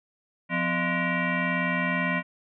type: tone with frequency modulation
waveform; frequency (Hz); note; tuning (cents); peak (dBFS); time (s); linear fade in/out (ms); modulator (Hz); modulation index
sine; 1036; C6; -17; -23; 0.49-2.23; 50; 430; 3.2
effects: none